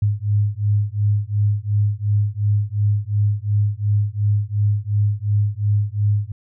sine beating tone pair, 102.2 / 105 Hz, G#2 / G#2, -27 / +19 cents, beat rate 2.8 Hz, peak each -19 dBFS, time 0.02-6.32 s, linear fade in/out 5 ms, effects none

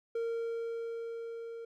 triangle tone with level ramp, 461.2 Hz, A#4, 19 cents flat, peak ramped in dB -29 to -39 dBFS, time 0.15-1.65 s, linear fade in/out 5 ms, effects none

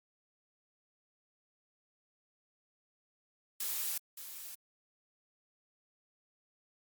blue noise with echo, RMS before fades -36 dBFS, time 3.6-3.98 s, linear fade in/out 5 ms, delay 570 ms, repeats 1, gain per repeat -10 dB, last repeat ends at 4.55 s, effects Opus 48 kbps

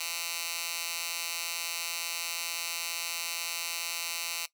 10% pulse tone with high-pass filter, 168.9 Hz, E3, 42 cents sharp, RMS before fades -35 dBFS, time 0-4.46 s, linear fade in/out 5 ms, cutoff 3000 Hz, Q 0.76, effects noise-tail reverb RT60 0.1 s tail -17 dB re dry

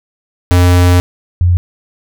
square / sine tone pair in turn, 89 / 88.39 Hz, F2 / F2, +33 / +21 cents, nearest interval unison, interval 12 cents, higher first, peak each -6 dBFS, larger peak neither, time 0.51-1 / 1.41-1.57 s, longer first, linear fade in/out 0 ms, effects none

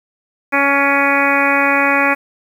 harmonic tone with a mistuned harmonic, 279.9 Hz, C#4, 17 cents sharp, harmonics 1 / 2 / 3 / 4 / 5 / 6 / 7 / 8 / 9, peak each -20 / -20 / -20 / -20 / -20 / -20 / -20 / -20 / -20 dBFS, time 0.52-2.15 s, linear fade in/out 20 ms, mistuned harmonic 9, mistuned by -30 cents, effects 7-bit

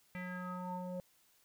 square tone with low-pass filter sweep, 181.2 Hz, F#3, 36 cents flat, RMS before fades -42 dBFS, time 0.15-1 s, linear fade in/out 0 ms, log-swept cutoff 2200 to 600 Hz, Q 6.5, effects white hiss -70 dBFS RMS until 1.44 s

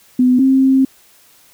sine tone pair in turn, 251.8 / 265.7 Hz, B3 / C4, +34 / +27 cents, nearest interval minor second, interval 93 cents, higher second, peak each -8 dBFS, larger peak neither, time 0.19-0.39 / 0.39-0.85 s, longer second, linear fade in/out 5 ms, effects white hiss -49 dBFS RMS until 1.53 s

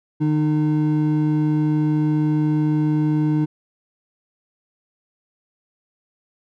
triangle tone pair together, 151.69 / 305.5 Hz, D#3 / D#4, -44 / -32 cents, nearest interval octave, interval 1212 cents, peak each -17 dBFS, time 0.2-3.46 s, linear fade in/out 20 ms, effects none

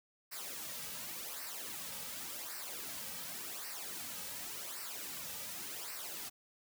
white noise with flanger, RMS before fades -44 dBFS, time 0.31-6.3 s, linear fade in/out 20 ms, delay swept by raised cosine 0.29 to 2.89 ms, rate 0.89 Hz, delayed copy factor -0.7, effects none

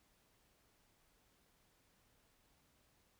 silence, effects pink hiss -74 dBFS RMS until 3.19 s

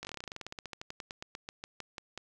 slowing click train, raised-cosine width 0.2 ms, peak -23 dBFS, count 29, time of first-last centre 0.03-2.176 s, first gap 19 ms, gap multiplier 1.09, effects none

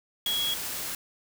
sine tone in noise, 3322 Hz, G#7, in tune, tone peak -26 dBFS, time 0.26-0.54 s, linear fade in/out 2 ms, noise white, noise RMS -34 dBFS, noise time 0.26-0.95 s, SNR +5 dB, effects none

